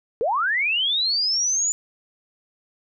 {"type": "linear sweep", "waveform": "sine", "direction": "up", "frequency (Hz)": [415.3, 7040], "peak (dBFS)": -19, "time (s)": [0.21, 1.72], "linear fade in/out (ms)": 0, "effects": []}